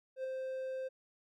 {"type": "tone with ADSR envelope", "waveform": "triangle", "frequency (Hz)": 523, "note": "C5", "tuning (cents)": -1, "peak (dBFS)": -32, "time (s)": [0.16, 0.89], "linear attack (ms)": 82, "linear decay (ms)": 4, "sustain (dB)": -3, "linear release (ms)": 19, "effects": []}